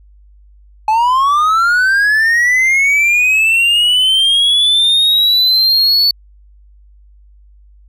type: linear sweep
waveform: triangle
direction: up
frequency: 850 to 4477 Hz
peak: -7 dBFS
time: 0.88-6.11 s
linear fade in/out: 2 ms
effects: added 50 Hz sine -41 dBFS peak until 7.88 s